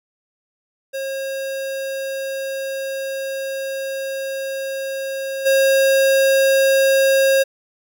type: tone with level steps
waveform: square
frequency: 540 Hz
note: C#5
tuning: 45 cents flat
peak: -24 / -13 dBFS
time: 0.93-7.44 s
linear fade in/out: 20 ms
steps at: 5.45 s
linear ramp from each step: 20 ms
effects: none